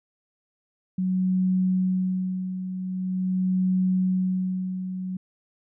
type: tone with tremolo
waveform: sine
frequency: 185.4 Hz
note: F#3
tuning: 4 cents sharp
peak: -19 dBFS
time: 0.98-5.17 s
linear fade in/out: 5 ms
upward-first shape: sine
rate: 0.44 Hz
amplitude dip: 65%
effects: none